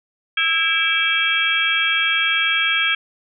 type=tone cluster; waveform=sine; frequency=1313 / 1628 / 2316 / 2657 / 3255 Hz; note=E6 / G#6 / D7 / E7 / G#7; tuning=-7 / -35 / -25 / +13 / -36 cents; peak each=-27 / -22 / -20 / -25 / -21 dBFS; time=0.37-2.95 s; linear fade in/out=5 ms; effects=none